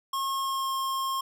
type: tone with pitch glide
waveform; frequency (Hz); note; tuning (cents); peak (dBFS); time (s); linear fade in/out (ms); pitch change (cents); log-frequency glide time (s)
square; 1082 to 1071.4; C#6 to C6; -42 to +41; -28; 0.13-1.21; 5; -17; 0.34-0.73
effects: none